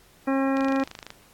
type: harmonic tone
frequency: 270 Hz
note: C#4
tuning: 45 cents flat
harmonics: 1 / 2 / 3 / 4 / 5 / 6 / 7 / 9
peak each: -22 / -28 / -32 / -34 / -36 / -38 / -39 / -41 dBFS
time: 0.27-0.84 s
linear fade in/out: 10 ms
type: click train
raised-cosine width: 0.2 ms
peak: -20 dBFS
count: 15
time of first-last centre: 0.57-1.104 s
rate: 26.2 Hz
effects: pink hiss -56 dBFS RMS until 1.33 s + AAC 64 kbps